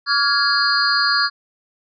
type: tone cluster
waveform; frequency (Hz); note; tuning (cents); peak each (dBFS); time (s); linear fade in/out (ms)
sine; 1144 / 1407 / 1666 / 4262 / 4764; D6 / F6 / G#6 / C8 / D8; -46 / +12 / +5 / +31 / +24; -21; 0.06-1.3; 50
effects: none